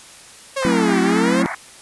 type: exponential two-way sweep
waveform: sawtooth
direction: down then up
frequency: 554.4 to 370.5 to 554.4 Hz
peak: -16 dBFS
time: 0.56-1.43 s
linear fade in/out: 10 ms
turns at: 1.01 s
type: band-pass noise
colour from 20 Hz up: white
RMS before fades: -27 dBFS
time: 0.62-1.55 s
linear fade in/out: 5 ms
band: 620 to 2200 Hz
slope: 96 dB/octave
type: chord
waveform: sine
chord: F# half-diminished seventh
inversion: none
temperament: just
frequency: 185 / 222 / 266.4 / 333 Hz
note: F#3 / A3 / C4 / E4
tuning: 0 / +16 / +31 / +18 cents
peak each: -21 dBFS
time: 0.65-1.46 s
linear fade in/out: 0 ms
effects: white hiss -42 dBFS RMS until 1.81 s + resampled to 24000 Hz